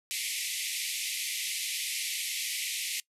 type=band-pass noise; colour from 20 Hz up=pink; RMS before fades=-34 dBFS; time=0.11-3 s; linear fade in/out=0 ms; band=2000 to 13000 Hz; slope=96 dB/octave; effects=noise-tail reverb RT60 0.1 s tail -22 dB re dry